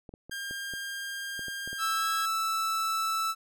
clicks, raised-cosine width 2 ms, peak -31 dBFS, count 9, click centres 0.092 / 0.139 / 0.296 / 0.51 / 0.737 / 1.393 / 1.483 / 1.676 / 1.73 s
sawtooth tone with pitch glide, 1605 to 1633.1 Hz, G6 to G#6, +40 to -30 cents, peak -31 dBFS, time 0.31-2.26 s, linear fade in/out 10 ms, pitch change +30 cents, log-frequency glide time 1.95-2.06 s
45% pulse tone, 1318.5 Hz, E6, in tune, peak -27 dBFS, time 1.78-3.35 s, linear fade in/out 50 ms
effects none

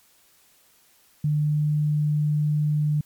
sine tone, 149.9 Hz, D3, 36 cents sharp, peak -19 dBFS, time 1.24-3.01 s, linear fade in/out 5 ms, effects white hiss -59 dBFS RMS until 3.05 s + MP3 96 kbps

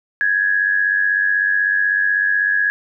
sine tone with amplitude modulation, 1672 Hz, G#6, 11 cents sharp, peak -11 dBFS, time 0.21-2.7 s, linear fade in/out 0 ms, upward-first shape sine, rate 96.1 Hz, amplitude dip 65%, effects none

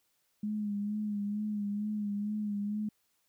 sine tone with vibrato, 207.7 Hz, G#3, in tune, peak -31 dBFS, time 0.43-2.89 s, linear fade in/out 5 ms, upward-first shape sine, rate 2.2 Hz, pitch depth 41 cents each way, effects white hiss -75 dBFS RMS until 3.28 s

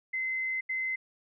sine tone bursts at uneven times, 2057 Hz, C7, 30 cents flat, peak -29 dBFS, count 2, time 0.13-0.61 / 0.69-0.96 s, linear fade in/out 10 ms, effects none

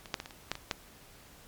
clicks, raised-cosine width 0.2 ms, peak -27 / -12 / -20 / -25 / -29 / -13 / -23 / -12 dBFS, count 8, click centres 0.058 / 0.142 / 0.201 / 0.259 / 0.308 / 0.516 / 0.554 / 0.712 s, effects pink hiss -55 dBFS RMS until 1.47 s + MP3 96 kbps

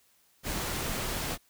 pink noise, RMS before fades -33 dBFS, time 0.43-1.38 s, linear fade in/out 50 ms, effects white hiss -66 dBFS RMS until 1.49 s

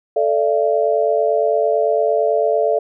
sine chord, A suspended fourth, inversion none, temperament equal with one note detuned, 440 / 587.3 / 676.2 Hz, A4 / D5 / E5, 0 / 0 / +44 cents, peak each -18 dBFS, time 0.16-2.79 s, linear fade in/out 5 ms, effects none

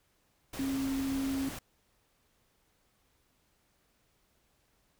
sine tone in noise, 270 Hz, C#4, 45 cents flat, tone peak -30 dBFS, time 0.59-1.49 s, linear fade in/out 5 ms, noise pink, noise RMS -42 dBFS, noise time 0.53-1.59 s, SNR +9 dB, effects pink hiss -72 dBFS RMS until 4.99 s

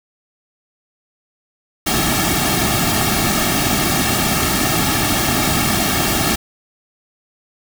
pink noise with comb filter, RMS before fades -17 dBFS, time 1.86-6.36 s, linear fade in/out 10 ms, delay 2 ms, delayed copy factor -0.8, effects none

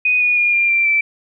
sine tone with pitch steps, 2489 / 2456 / 2424 / 2392 / 2360 / 2329 Hz, D#7 / D#7 / D#7 / D7 / D7 / D7, 0 / -23 / -46 / +31 / +8 / -15 cents, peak -12 dBFS, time 0.05-1.01 s, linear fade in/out 5 ms, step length 160 ms, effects none

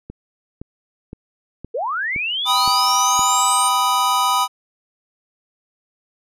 click train, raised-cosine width 3 ms, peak -19 dBFS, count 7, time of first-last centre 0.1-3.193 s, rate 1.94 Hz
sine linear sweep, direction up, 415.3 to 8870 Hz, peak -20 dBFS, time 1.74-3.69 s, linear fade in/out 10 ms
square chord, G augmented, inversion none, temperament equal with one note detuned, 784 / 987.8 / 1251.7 Hz, G5 / B5 / D#6, 0 / 0 / +10 cents, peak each -24 / -19 / -20 dBFS, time 2.45-4.48 s, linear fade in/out 50 ms
effects resampled to 32000 Hz

